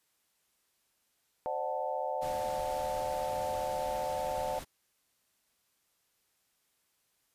sine chord, D dominant seventh, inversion third, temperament equal with one note detuned, 523.3 / 598.3 / 740 / 880 Hz, C5 / D5 / F#5 / A5, 0 / +32 / 0 / 0 cents, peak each -37 dBFS, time 1.46-4.59 s, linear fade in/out 0 ms
pink noise, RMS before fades -45 dBFS, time 2.21-4.65 s, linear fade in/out 20 ms
effects white hiss -75 dBFS RMS until 7.34 s + resampled to 32000 Hz

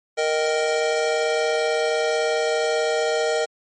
square chord, Eb major, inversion second, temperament just, 466.7 / 622.3 / 777.8 Hz, Bb4 / Eb5 / G5, +2 / 0 / -14 cents, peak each -23 / -24 / -29 dBFS, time 0.17-3.46 s, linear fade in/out 20 ms, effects MP3 32 kbps

